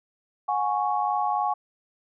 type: chord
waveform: sine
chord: F# suspended second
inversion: none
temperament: equal with one note detuned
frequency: 727.3 / 830.6 / 1108.7 Hz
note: F#5 / G#5 / C#6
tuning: -30 / 0 / 0 cents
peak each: -28 / -25 / -28 dBFS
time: 0.48-1.54 s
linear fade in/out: 10 ms
effects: none